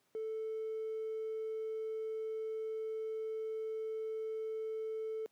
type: tone with hard clipping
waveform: sine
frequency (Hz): 440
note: A4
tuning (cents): 0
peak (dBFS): -37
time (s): 0.15-5.26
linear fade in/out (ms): 0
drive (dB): 1
effects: pink hiss -75 dBFS RMS until 5.31 s + high-pass 200 Hz 12 dB/octave